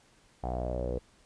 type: tone with low-pass filter sweep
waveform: sawtooth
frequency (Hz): 61.74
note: B1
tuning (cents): 0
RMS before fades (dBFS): -33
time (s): 0.43-0.99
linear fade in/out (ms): 10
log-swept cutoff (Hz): 760 to 480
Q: 7.7
effects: pink hiss -63 dBFS RMS until 1.25 s + resampled to 22050 Hz